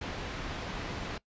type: low-pass noise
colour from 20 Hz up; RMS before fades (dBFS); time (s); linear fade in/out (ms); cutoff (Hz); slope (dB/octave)
pink; -38; 0.01-1.18; 5; 3800; 12
effects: noise-tail reverb RT60 0.1 s tail -21 dB re dry + resampled to 16000 Hz